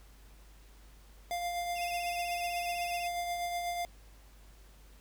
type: tone with tremolo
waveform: square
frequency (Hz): 699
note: F5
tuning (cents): +1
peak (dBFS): -32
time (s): 1.31-3.85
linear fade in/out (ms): 0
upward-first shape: triangle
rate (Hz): 8.1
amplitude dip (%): 40
type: tone with vibrato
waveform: 35% pulse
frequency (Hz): 2629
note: E7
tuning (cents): -5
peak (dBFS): -39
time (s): 1.75-3.08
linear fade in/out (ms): 20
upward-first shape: sine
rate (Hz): 16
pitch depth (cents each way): 91
effects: added 50 Hz sine -54 dBFS peak until 5 s + pink hiss -62 dBFS RMS until 5 s

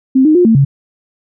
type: tone with pitch steps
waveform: sine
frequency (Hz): 262.9 / 308.9 / 356 / 224.9 / 138.4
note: C4 / D#4 / F4 / A3 / C#3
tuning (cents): +8 / -12 / +33 / +38 / -2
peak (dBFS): -5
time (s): 0.15-0.65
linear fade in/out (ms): 10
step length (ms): 100
effects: none

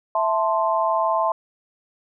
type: chord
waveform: sine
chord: A minor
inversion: second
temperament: equal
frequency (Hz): 659.3 / 880 / 1046.5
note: E5 / A5 / C6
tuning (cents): 0 / 0 / 0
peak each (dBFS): -22 / -23 / -22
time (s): 0.15-1.32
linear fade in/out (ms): 2
effects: none

